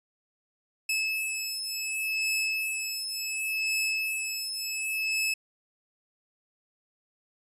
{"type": "beating tone pair", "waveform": "sawtooth", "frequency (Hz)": [2600, 2600.69], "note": ["E7", "E7"], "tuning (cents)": [-24, -24], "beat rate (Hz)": 0.69, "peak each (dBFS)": -28, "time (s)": [0.89, 5.34], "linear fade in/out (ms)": 5, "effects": ["resampled to 32000 Hz"]}